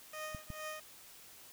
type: tone with tremolo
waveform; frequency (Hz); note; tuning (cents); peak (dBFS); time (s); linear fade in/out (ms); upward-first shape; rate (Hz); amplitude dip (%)
15% pulse; 619; D#5; -9; -33; 0.13-0.8; 5; triangle; 2.3; 100
type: clicks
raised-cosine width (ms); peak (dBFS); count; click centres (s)
5; -31; 2; 0.348 / 0.503
effects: white hiss -56 dBFS RMS until 1.52 s